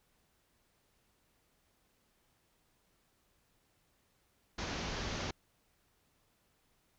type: low-pass noise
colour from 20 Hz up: pink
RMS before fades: -39 dBFS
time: 4.58-5.31 s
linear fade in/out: 5 ms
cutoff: 6600 Hz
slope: 96 dB/octave
effects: pink hiss -74 dBFS RMS until 6.98 s